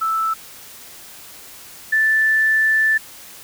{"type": "tone pair in turn", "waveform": "sine", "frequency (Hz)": [1318.5, 1760], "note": ["E6", "A6"], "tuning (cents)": [0, 0], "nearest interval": "perfect fourth", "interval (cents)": 500, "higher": "second", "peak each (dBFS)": [-17, -13], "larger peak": "second", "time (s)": [[0.01, 0.34], [1.92, 2.98]], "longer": "second", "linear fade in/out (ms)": 10, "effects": ["white hiss -40 dBFS RMS until 3.43 s"]}